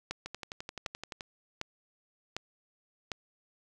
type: two click trains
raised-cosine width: 0.2 ms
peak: -17 / -22 dBFS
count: 5 / 12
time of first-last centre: 0.11-3.118 / 0.26-1.208 s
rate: 1.33 / 11.6 Hz
effects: none